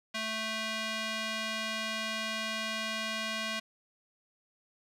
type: tone with band-pass filter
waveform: square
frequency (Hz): 220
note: A3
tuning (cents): 0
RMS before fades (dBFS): -35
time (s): 0.14-3.6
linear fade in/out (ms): 10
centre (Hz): 3000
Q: 0.99
effects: none